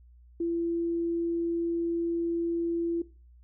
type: tone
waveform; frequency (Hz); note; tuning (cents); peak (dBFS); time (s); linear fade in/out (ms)
sine; 337.8; E4; +42; -26; 0.4-3.02; 5
effects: noise-tail reverb RT60 0.3 s tail -17 dB re dry + added 60 Hz sine -52 dBFS peak until 3.43 s